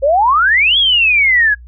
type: exponential two-way sweep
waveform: sine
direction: up then down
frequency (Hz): 523.3 to 3400 to 1637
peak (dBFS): -8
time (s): 0.02-1.55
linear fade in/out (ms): 20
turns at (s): 0.78
effects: noise-tail reverb RT60 0.1 s tail -23 dB re dry + added 60 Hz sine -33 dBFS peak until 1.67 s